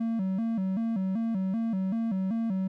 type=tone with vibrato; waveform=triangle; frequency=207.7 Hz; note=G#3; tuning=in tune; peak=-24 dBFS; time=0-2.68 s; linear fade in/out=10 ms; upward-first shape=square; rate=2.6 Hz; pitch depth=160 cents each way; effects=none